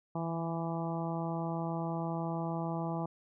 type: harmonic tone with a mistuned harmonic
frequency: 166.3 Hz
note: E3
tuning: 16 cents sharp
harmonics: 1 / 2 / 3 / 4 / 5 / 6 / 7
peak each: -35 / -40 / -45 / -41 / -41 / -45 / -47 dBFS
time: 0.15-3.06 s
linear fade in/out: 5 ms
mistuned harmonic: 1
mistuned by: -21 cents
effects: none